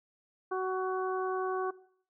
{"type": "harmonic tone", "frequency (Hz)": 374.1, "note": "F#4", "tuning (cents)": 19, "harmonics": [1, 2, 3, 4], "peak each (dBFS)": [-32, -37, -36, -42], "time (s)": [0.51, 1.71], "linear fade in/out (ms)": 10, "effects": ["noise-tail reverb RT60 0.6 s tail -19 dB re dry"]}